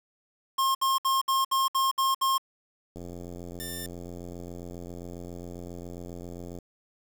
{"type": "tone bursts", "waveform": "square", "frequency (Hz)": 1070, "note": "C6", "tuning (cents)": 38, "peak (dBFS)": -23, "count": 8, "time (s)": [0.58, 2.381], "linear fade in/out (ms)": 10, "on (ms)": 170, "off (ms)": 63}
{"type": "click train", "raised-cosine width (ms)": 2, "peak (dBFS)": -28, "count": 318, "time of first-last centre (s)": [2.96, 6.587], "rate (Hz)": 87.4}
{"type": "tone", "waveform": "5% pulse", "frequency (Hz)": 1790, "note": "A6", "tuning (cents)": 29, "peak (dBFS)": -25, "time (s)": [3.6, 3.86], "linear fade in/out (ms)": 0}
{"effects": ["8-bit"]}